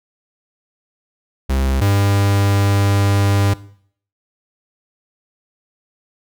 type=tone pair in turn; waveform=45% pulse; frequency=66.6 / 99.97 Hz; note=C2 / G2; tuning=+31 / +34 cents; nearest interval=perfect fifth; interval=703 cents; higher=second; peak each=-15 / -12 dBFS; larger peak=second; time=1.49-1.81 / 1.81-3.54 s; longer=second; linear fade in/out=10 ms; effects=noise-tail reverb RT60 0.6 s tail -19 dB re dry